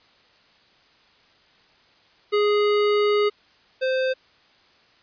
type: tone pair in turn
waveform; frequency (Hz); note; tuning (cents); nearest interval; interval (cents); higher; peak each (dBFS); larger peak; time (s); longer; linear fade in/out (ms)
square; 415.3 / 520.2; G#4 / C5; 0 / -10; major third; 390; second; -18 / -21; first; 2.32-3.3 / 3.81-4.14; first; 20
effects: white hiss -57 dBFS RMS until 5.02 s + resampled to 11025 Hz